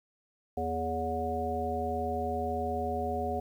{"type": "harmonic tone with a mistuned harmonic", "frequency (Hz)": 80.8, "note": "E2", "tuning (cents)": -34, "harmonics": [1, 3, 5, 7, 9], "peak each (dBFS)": [-37, -38, -36, -38, -33], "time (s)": [0.57, 3.4], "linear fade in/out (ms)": 5, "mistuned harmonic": 5, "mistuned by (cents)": 48, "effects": ["10-bit"]}